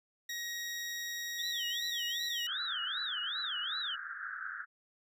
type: tone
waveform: 20% pulse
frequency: 1891 Hz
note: A#6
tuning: 24 cents sharp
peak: -32 dBFS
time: 0.29-2.47 s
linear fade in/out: 5 ms
type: tone with vibrato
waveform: sine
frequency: 3380 Hz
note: G#7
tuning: 30 cents sharp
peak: -35 dBFS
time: 1.38-3.96 s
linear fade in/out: 20 ms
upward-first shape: sine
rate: 2.6 Hz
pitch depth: 280 cents each way
type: band-pass noise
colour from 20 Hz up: white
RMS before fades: -42 dBFS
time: 2.46-4.66 s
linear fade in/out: 50 ms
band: 1300 to 1700 Hz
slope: 96 dB/octave
effects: none